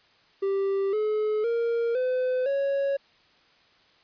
triangle tone with pitch steps, 392 / 427.5 / 466.2 / 508.4 / 554.4 Hz, G4 / A4 / A#4 / C5 / C#5, 0 / -50 / 0 / -50 / 0 cents, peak -21 dBFS, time 0.42-2.97 s, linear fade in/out 10 ms, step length 510 ms, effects white hiss -60 dBFS RMS until 4.03 s + resampled to 11025 Hz

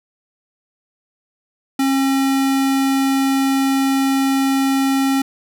square tone, 270 Hz, C#4, 45 cents flat, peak -15 dBFS, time 1.79-5.22 s, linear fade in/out 5 ms, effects none

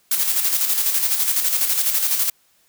blue noise with tremolo, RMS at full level -18 dBFS, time 0.11-2.3 s, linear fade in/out 5 ms, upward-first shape square, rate 12 Hz, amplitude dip 45%, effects white hiss -60 dBFS RMS until 2.68 s

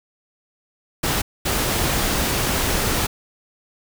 pink noise bursts at uneven times, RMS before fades -21 dBFS, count 2, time 1.03-1.22 / 1.45-3.07 s, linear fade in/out 10 ms, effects none

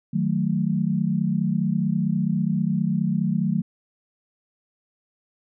sine chord, D# diminished, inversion none, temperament equal, 155.56 / 185 / 220 Hz, D#3 / F#3 / A3, 0 / 0 / 0 cents, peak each -25 / -23 / -25 dBFS, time 0.13-3.62 s, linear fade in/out 10 ms, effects none

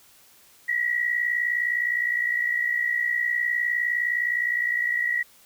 sine tone pair together, 1915.9 / 1975.5 Hz, A#6 / B6, +47 / 0 cents, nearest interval minor second, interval 53 cents, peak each -23 / -28 dBFS, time 0.68-5.23 s, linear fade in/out 10 ms, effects white hiss -55 dBFS RMS until 5.45 s

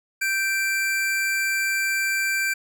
square tone pair together, 1562.8 / 2349 Hz, G6 / D7, -6 / 0 cents, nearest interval perfect fifth, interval 706 cents, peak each -25 dBFS, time 0.21-2.54 s, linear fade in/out 10 ms, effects none

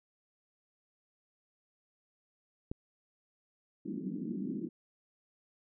click, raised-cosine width 3 ms, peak -24 dBFS, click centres 2.715 s
pink band-pass noise, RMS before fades -38 dBFS, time 3.85-4.69 s, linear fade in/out 10 ms, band 180 to 330 Hz, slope 48 dB/octave
effects none

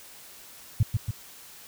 sine tone with echo, 108.3 Hz, A2, 27 cents flat, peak -16 dBFS, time 0.8-0.83 s, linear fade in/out 5 ms, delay 140 ms, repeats 2, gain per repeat -4 dB, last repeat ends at 1.11 s, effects white hiss -48 dBFS RMS until 1.67 s

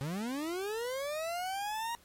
40% pulse linear sweep, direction up, 130.81 to 949 Hz, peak -33 dBFS, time 0.01-1.95 s, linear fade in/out 0 ms, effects pink hiss -62 dBFS RMS until 2.04 s + MP3 64 kbps

